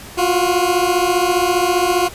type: beating tone pair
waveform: 20% pulse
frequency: 349.2 / 364.2 Hz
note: F4 / F#4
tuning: 0 / -27 cents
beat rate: 15 Hz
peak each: -12 dBFS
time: 0.17-2.09 s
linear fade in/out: 20 ms
effects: pink hiss -36 dBFS RMS until 2.14 s + resampled to 32000 Hz